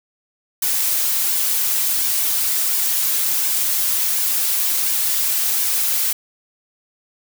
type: noise with flanger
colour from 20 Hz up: blue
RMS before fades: -19 dBFS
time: 0.62-6.13 s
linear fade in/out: 5 ms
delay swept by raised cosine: 1.5 to 6.1 ms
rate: 1.4 Hz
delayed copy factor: -0.55
effects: none